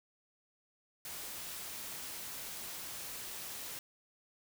white noise, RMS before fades -44 dBFS, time 1.05-3.79 s, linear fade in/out 2 ms, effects none

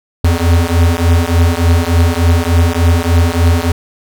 square beating tone pair, 83 / 86.4 Hz, E2 / F2, +12 / -18 cents, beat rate 3.4 Hz, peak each -12 dBFS, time 0.24-3.72 s, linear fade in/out 5 ms, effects none

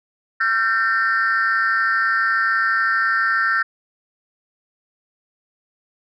sine tone cluster, 1360 / 1561 / 1814 Hz, F6 / G6 / A#6, -46 / -8 / -48 cents, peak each -19 dBFS, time 0.4-3.63 s, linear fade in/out 10 ms, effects tanh soft clip ceiling -11 dBFS

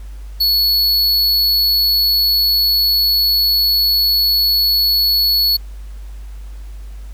square tone, 4400 Hz, C#8, 14 cents flat, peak -12 dBFS, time 0.4-5.57 s, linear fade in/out 10 ms, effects added 50 Hz sine -28 dBFS peak until 7.13 s + pink hiss -49 dBFS RMS until 7.13 s

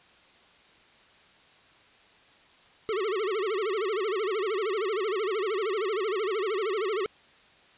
square tone with vibrato, 407.8 Hz, G#4, 32 cents flat, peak -27 dBFS, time 2.89-7.06 s, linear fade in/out 0 ms, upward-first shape sine, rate 13 Hz, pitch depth 190 cents each way, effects white hiss -57 dBFS RMS until 7.77 s + resampled to 8000 Hz

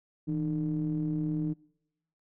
triangle ring-modulated tone, 71.3 Hz, C#2, 49 cents sharp, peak -23 dBFS, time 0.27-1.54 s, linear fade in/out 20 ms, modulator 233 Hz, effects noise-tail reverb RT60 0.9 s tail -25 dB re dry

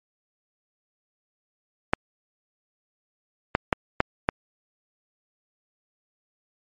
clicks, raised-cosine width 0.5 ms, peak -3 dBFS, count 5, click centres 1.935 / 3.551 / 3.728 / 4.004 / 4.289 s, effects MP3 48 kbps

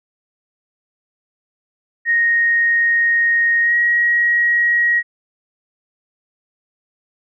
sine tone with pitch glide, 1864.7 to 1897.3 Hz, A#6 to A#6, 0 to +30 cents, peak -12 dBFS, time 2.05-5.03 s, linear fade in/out 50 ms, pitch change +30 cents, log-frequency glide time 3.62-3.75 s, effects none

